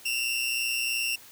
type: tone pair together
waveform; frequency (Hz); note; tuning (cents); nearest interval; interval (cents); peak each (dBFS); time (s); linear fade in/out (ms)
sawtooth; 2671 / 2794; E7 / F7; +22 / 0; minor second; 78; -26; 0.05-1.16; 10
effects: white hiss -50 dBFS RMS until 1.31 s